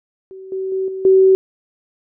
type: tone with level steps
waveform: sine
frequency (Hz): 380.6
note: F#4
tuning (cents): +49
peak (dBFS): -32 / -20 / -17 / -23 / -7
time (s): 0.31-1.35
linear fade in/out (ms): 0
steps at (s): 0.52 / 0.72 / 0.88 / 1.05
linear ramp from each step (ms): 2
effects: none